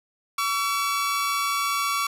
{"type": "tone pair together", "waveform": "sawtooth", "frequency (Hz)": [1136, 1350.1], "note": ["C#6", "E6"], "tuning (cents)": [42, 41], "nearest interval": "minor third", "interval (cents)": 299, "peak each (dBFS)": [-20, -26], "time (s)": [0.38, 2.07], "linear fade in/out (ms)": 5, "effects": ["resampled to 32000 Hz", "9-bit"]}